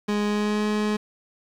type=tone with pitch glide; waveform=30% pulse; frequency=207.7 to 211.1 Hz; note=G#3 to G#3; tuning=0 to +29 cents; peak=-19 dBFS; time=0.08-0.97 s; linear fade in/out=10 ms; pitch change=+29 cents; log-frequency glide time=0.25-0.65 s; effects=low-pass 6000 Hz 12 dB/octave + 8-bit